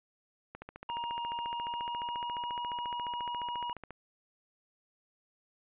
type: click train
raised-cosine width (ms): 0.5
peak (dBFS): -28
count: 49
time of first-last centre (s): 0.55-3.907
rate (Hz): 14.3
type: tone with pitch glide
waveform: square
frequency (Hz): 944 to 961.1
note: A#5 to B5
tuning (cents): +22 to -47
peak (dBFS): -35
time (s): 0.89-3.73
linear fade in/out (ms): 2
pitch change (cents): +31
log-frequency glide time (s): 1.43-2.59
effects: resampled to 8000 Hz